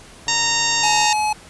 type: click train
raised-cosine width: 1 ms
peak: -25 dBFS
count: 113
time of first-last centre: 0.27-1.053 s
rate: 143 Hz
type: harmonic tone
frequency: 924 Hz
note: A#5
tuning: 16 cents flat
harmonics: 1 / 2 / 3 / 4 / 5 / 6 / 7 / 8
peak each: -25 / -25 / -25 / -25 / -25 / -25 / -25 / -25 dBFS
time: 0.28-1.13 s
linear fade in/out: 2 ms
type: tone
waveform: square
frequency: 850 Hz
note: G#5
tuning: 40 cents sharp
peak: -18 dBFS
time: 0.83-1.33 s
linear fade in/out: 5 ms
effects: pink hiss -43 dBFS RMS until 1.49 s + resampled to 24000 Hz